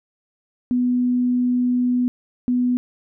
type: tone pair in turn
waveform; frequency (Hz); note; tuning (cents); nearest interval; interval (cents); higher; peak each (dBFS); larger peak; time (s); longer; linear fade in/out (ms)
sine; 247.5 / 247.5; B3 / B3; +4 / +4; unison; 0; neither; -16; neither; 0.71-2.08 / 2.48-2.77; first; 0
effects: none